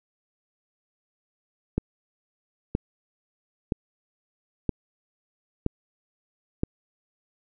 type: click train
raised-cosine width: 3 ms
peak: -10 dBFS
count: 6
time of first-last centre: 1.78-6.634 s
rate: 1.03 Hz
effects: none